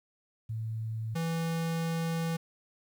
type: tone pair in turn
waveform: sine / square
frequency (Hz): 111.3 / 164.99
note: A2 / E3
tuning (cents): +20 / +2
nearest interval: perfect fifth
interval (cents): 682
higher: second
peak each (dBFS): -32 / -30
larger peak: second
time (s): 0.49-1.15 / 1.15-2.37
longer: second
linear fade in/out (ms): 10
effects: 11-bit